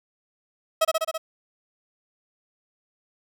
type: tone with echo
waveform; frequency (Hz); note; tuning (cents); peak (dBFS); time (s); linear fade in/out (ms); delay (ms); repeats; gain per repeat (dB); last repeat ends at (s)
30% pulse; 642; E5; -46; -14; 0.81-0.85; 10; 66; 5; -2; 1.18
effects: none